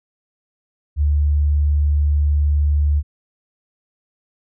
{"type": "tone", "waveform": "sine", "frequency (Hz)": 73.42, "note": "D2", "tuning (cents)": 0, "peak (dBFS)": -13, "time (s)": [0.96, 3.03], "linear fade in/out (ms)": 50, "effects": []}